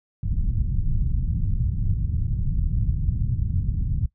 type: low-pass noise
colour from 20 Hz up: pink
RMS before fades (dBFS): -23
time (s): 0.23-4.06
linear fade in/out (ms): 5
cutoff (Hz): 150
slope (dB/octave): 24
effects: noise-tail reverb RT60 0.1 s tail -19 dB re dry